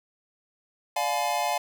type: chord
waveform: square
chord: D diminished seventh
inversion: none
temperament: just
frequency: 587.3 / 704.8 / 845.8 / 1014.9 Hz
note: D5 / F5 / Ab5 / Cb6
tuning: 0 / +16 / +31 / +47 cents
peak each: -34 / -29 / -29 / -35 dBFS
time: 0.96-1.58 s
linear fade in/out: 5 ms
effects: none